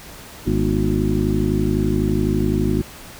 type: harmonic tone with a mistuned harmonic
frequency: 51.91 Hz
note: G#1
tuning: in tune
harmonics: 1 / 2 / 3 / 4 / 5 / 6 / 7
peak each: -24 / -24 / -24 / -24 / -24 / -24 / -24 dBFS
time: 0.46-2.82 s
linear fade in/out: 10 ms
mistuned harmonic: 5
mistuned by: -110 cents
effects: pink hiss -39 dBFS RMS until 3.19 s